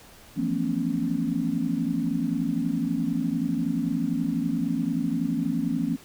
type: tone cluster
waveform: sine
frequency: 166.3 / 178 / 223.1 / 247 / 276 Hz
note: E3 / F3 / A3 / B3 / C#4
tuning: +16 / +33 / +24 / 0 / -7 cents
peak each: -31 / -33 / -30 / -29 / -28 dBFS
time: 0.36-5.97 s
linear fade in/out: 20 ms
effects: pink hiss -50 dBFS RMS until 6.04 s